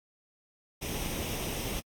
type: noise with comb filter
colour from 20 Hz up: pink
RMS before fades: -35 dBFS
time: 0.81-1.81 s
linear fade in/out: 20 ms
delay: 0.34 ms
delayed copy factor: +0.55
effects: AAC 64 kbps